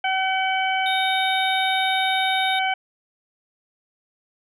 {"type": "harmonic tone", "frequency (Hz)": 760, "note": "F#5", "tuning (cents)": 46, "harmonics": [1, 2, 3, 4], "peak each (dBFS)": [-22, -27, -26, -29], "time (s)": [0.04, 2.74], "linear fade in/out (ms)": 5}
{"type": "tone", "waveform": "triangle", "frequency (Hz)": 3700, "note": "A#7", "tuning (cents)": -14, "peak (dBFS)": -24, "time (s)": [0.86, 2.59], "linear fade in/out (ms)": 2}
{"effects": []}